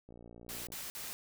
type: click train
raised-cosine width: 2 ms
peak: -39 dBFS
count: 39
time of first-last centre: 0.09-0.737 s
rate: 58.7 Hz
type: noise bursts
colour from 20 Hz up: white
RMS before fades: -43 dBFS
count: 3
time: 0.49-1.13 s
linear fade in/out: 0 ms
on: 180 ms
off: 50 ms
effects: none